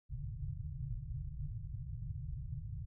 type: low-pass noise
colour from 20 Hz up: white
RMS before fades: -42 dBFS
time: 0.09-2.86 s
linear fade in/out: 10 ms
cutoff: 150 Hz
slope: 96 dB/octave
effects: none